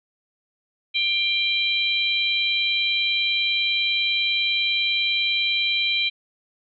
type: harmonic tone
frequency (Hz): 790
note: G5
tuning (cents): +13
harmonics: 3 / 4 / 5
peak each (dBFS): -23 / -24 / -25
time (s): 0.94-6.1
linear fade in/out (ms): 20
effects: none